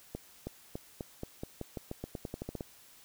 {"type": "accelerating click train", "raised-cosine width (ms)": 2, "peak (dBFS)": -24, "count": 17, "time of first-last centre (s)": [0.15, 2.608], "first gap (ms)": 320, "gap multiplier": 0.89, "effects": ["white hiss -58 dBFS RMS until 3.04 s"]}